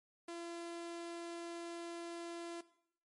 sawtooth tone, 340.2 Hz, F4, 45 cents flat, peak -40 dBFS, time 0.28-2.61 s, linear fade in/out 5 ms, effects noise-tail reverb RT60 0.7 s tail -17 dB re dry + MP3 48 kbps

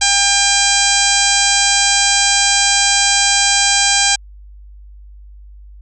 harmonic tone, 800 Hz, G5, 35 cents sharp, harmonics 1 / 2 / 3 / 4 / 5 / 6 / 7 / 8 / 9 / 10, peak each -20 / -20 / -20 / -20 / -20 / -20 / -20 / -20 / -20 / -20 dBFS, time 0.01-4.16 s, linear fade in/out 10 ms, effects added 50 Hz sine -35 dBFS peak until 5.81 s

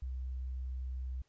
sine tone, 63.9 Hz, C2, 40 cents flat, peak -36 dBFS, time 0.02-1.22 s, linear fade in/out 5 ms, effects pink hiss -75 dBFS RMS until 1.28 s + resampled to 16000 Hz

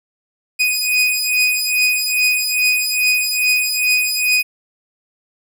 sawtooth beating tone pair, 2489 / 2491.4 Hz, D#7 / D#7, 0 / +2 cents, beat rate 2.4 Hz, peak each -14 dBFS, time 0.59-4.43 s, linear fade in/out 20 ms, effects none

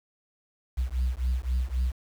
sine beating tone pair, 61 / 64.8 Hz, B1 / C2, -21 / -16 cents, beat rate 3.8 Hz, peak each -26 dBFS, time 0.77-1.92 s, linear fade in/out 20 ms, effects tanh soft clip ceiling -21 dBFS + 8-bit

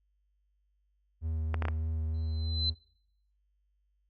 triangle tone with vibrato, 79.5 Hz, D#2, 38 cents sharp, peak -28 dBFS, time 1.21-2.75 s, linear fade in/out 50 ms, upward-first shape sine, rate 3.3 Hz, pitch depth 15 cents each way
clicks, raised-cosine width 0.5 ms, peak -18 dBFS, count 4, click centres 1.543 / 1.623 / 1.653 / 1.684 s
sine tone with exponential growth, 4051 Hz, B7, 43 cents sharp, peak -26 dBFS, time 2.14-2.7 s, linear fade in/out 5 ms, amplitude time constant 120 ms
effects noise-tail reverb RT60 0.7 s tail -25 dB re dry + added 50 Hz sine -70 dBFS peak until 4.09 s

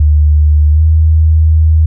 sine tone with pitch glide, 75.1 to 79.02 Hz, D2 to D#2, +39 to +27 cents, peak -4 dBFS, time 0-1.86 s, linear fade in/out 5 ms, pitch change +88 cents, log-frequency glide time 0.71-0.82 s, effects none

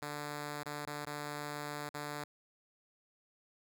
5% pulse tone with dropouts, 147.2 Hz, D3, 4 cents sharp, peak -28 dBFS, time 0.02-2.24 s, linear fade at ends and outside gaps 5 ms, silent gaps 0.633-0.658 / 0.854-0.87 / 1.053-1.066 / 1.892-1.942 s, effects none

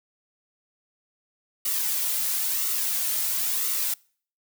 blue noise with flanger, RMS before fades -26 dBFS, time 1.65-3.94 s, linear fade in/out 5 ms, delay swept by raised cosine 1.2 to 2.7 ms, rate 0.98 Hz, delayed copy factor -0.5, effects noise-tail reverb RT60 0.5 s tail -26 dB re dry

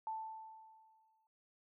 sine tone with exponential decay, 882 Hz, A5, 4 cents sharp, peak -37 dBFS, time 0.07-1.27 s, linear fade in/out 1 ms, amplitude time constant 260 ms, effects none

